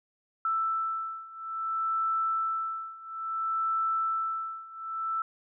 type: beating tone pair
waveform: sine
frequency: 1324 / 1324.59 Hz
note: E6 / E6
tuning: +7 / +8 cents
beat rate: 0.59 Hz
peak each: -32 / -30 dBFS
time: 0.45-5.22 s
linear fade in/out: 2 ms
effects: none